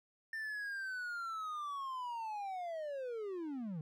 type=linear sweep; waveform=triangle; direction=down; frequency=1800 to 146.83 Hz; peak=-37 dBFS; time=0.33-3.81 s; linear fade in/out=2 ms; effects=none